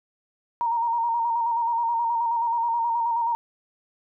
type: tone with vibrato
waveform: sine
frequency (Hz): 932.3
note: A#5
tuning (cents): 0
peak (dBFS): -21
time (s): 0.61-3.35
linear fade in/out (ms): 0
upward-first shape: square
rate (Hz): 9.4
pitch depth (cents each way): 31
effects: none